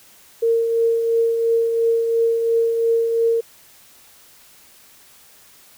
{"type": "tone with tremolo", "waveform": "sine", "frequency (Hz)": 459.4, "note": "A#4", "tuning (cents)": -25, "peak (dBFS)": -13, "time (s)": [0.42, 3.41], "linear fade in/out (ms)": 10, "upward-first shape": "triangle", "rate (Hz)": 2.9, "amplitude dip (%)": 45, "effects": ["white hiss -49 dBFS RMS until 5.77 s"]}